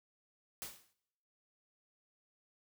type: noise with exponential decay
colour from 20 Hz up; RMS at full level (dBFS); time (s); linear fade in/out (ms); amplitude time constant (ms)
white; -41; 0.62-0.93; 0; 66
effects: noise-tail reverb RT60 0.9 s tail -24 dB re dry